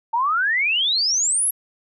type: exponential sweep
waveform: sine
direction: up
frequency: 889 to 11550 Hz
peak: -17 dBFS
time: 0.13-1.51 s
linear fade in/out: 10 ms
effects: none